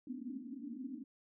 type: band-pass noise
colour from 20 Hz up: pink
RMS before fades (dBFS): -45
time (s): 0.07-1.04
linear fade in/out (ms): 2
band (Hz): 230 to 290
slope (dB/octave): 96
effects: none